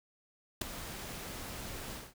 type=noise with ADSR envelope; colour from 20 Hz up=pink; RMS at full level=-29 dBFS; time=0.61-2.14 s; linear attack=7 ms; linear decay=5 ms; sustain=-14 dB; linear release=200 ms; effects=none